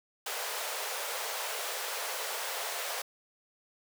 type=high-pass noise; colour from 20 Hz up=pink; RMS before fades=-36 dBFS; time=0.26-3.02 s; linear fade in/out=5 ms; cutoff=460 Hz; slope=48 dB/octave; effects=none